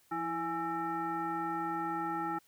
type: tone with frequency modulation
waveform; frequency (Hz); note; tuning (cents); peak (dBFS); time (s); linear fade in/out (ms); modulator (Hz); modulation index
sine; 830.6; G#5; 0; -32; 0.11-2.39; 10; 501; 1.3
effects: white hiss -67 dBFS RMS until 2.47 s